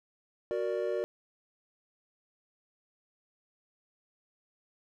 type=chord; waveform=triangle; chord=Gb augmented; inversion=none; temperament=equal; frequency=370 / 466.2 / 587.3 Hz; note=Gb4 / Bb4 / D5; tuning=0 / 0 / 0 cents; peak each=-32 dBFS; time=0.51-1.04 s; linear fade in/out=0 ms; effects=none